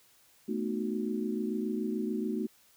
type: chord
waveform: sine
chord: B dominant seventh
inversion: third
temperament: equal with one note detuned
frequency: 220 / 246.9 / 308.6 / 370 Hz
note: A3 / B3 / D#4 / F#4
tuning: 0 / 0 / -14 / 0 cents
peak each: -33 / -37 / -37 / -36 dBFS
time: 0.48-2.47 s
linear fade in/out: 10 ms
effects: white hiss -63 dBFS RMS until 2.76 s

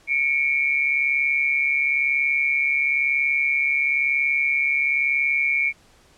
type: tone pair together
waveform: sine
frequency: 2208 / 2349 Hz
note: C#7 / D7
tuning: -7 / 0 cents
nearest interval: minor second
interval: 107 cents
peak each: -21 dBFS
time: 0.07-5.73 s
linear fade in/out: 50 ms
effects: pink hiss -55 dBFS RMS until 6.17 s + low-pass 9000 Hz 12 dB/octave

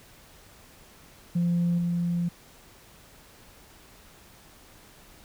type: tone with level steps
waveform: sine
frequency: 172.9 Hz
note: F3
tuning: 17 cents flat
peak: -20 / -23 dBFS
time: 1.35-2.29 s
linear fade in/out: 10 ms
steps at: 1.78 s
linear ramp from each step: 5 ms
effects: tanh soft clip ceiling -19 dBFS + pink hiss -53 dBFS RMS until 5.24 s

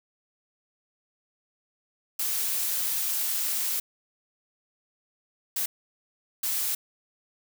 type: noise bursts at uneven times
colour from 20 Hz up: blue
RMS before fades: -28 dBFS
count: 3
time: 2.19-3.8 / 5.56-5.66 / 6.43-6.75 s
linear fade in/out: 5 ms
effects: none

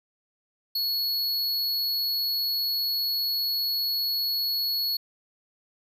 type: tone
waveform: square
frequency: 4365 Hz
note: C#8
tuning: 28 cents flat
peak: -25 dBFS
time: 0.75-4.97 s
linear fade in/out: 5 ms
effects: 11-bit

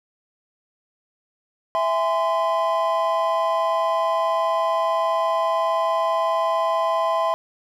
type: chord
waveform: triangle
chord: E augmented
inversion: none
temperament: just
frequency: 659.3 / 824.1 / 1030.1 Hz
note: E5 / G#5 / B#5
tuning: 0 / -14 / -27 cents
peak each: -20 / -26 / -20 dBFS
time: 1.75-7.34 s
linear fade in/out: 0 ms
effects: none

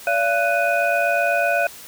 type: tone cluster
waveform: sine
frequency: 576 / 684 / 1486 / 2490 Hz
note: D5 / F5 / F#6 / D#7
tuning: -34 / -36 / +7 / +1 cents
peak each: -23 / -20 / -22 / -25 dBFS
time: 0.07-1.67 s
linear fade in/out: 2 ms
effects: white hiss -40 dBFS RMS until 1.87 s

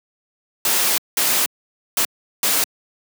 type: noise bursts at uneven times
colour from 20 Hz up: white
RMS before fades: -18 dBFS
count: 4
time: 0.65-0.98 / 1.17-1.46 / 1.97-2.05 / 2.43-2.64 s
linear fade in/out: 2 ms
effects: high-pass 200 Hz 12 dB/octave

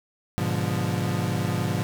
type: chord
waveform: 35% pulse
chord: G# diminished seventh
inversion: none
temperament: equal with one note detuned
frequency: 103.83 / 123.47 / 146.83 / 176.75 Hz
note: G#2 / B2 / D3 / F3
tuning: 0 / 0 / 0 / +21 cents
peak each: -27 / -28 / -29 / -27 dBFS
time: 0.38-1.83 s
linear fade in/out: 0 ms
effects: none

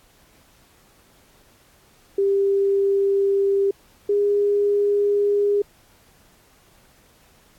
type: tone pair in turn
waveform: sine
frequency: 395.5 / 407.8 Hz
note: G4 / G#4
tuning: +15 / -32 cents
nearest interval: minor second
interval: 53 cents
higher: second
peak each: -16 dBFS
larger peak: neither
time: 2.18-3.71 / 4.09-5.62 s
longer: neither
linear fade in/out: 5 ms
effects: pink hiss -56 dBFS RMS until 7.58 s + AAC 64 kbps

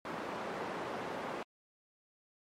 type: band-pass noise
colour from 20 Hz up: white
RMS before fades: -40 dBFS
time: 0.05-1.43 s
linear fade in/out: 2 ms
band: 190 to 1000 Hz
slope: 12 dB/octave
effects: MP3 64 kbps

